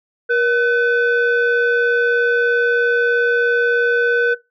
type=tone pair together; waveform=sine; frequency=475.3 / 1509 Hz; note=A#4 / F#6; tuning=+34 / +34 cents; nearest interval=octave + minor sixth; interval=2000 cents; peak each=-14 dBFS; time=0.29-4.35 s; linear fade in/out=20 ms; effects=noise-tail reverb RT60 0.2 s tail -17 dB re dry + tanh soft clip ceiling -10 dBFS